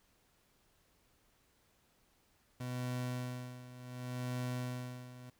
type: tone with tremolo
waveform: 30% pulse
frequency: 125 Hz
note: B2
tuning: 21 cents sharp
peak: -33 dBFS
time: 2.6-5.3 s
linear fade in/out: 5 ms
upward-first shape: sine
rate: 0.68 Hz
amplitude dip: 80%
effects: pink hiss -72 dBFS RMS until 5.39 s